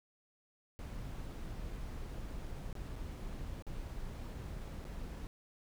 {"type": "noise with dropouts", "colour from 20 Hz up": "brown", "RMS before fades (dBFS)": -43, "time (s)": [0.79, 5.27], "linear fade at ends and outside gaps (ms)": 0, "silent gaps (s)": [[2.728, 2.753], [2.956, 2.962], [3.623, 3.667], [4.842, 4.852]], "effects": []}